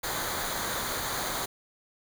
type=noise with comb filter; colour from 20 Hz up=pink; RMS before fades=-32 dBFS; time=0.03-1.46 s; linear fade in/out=10 ms; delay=0.37 ms; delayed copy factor=-0.65; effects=none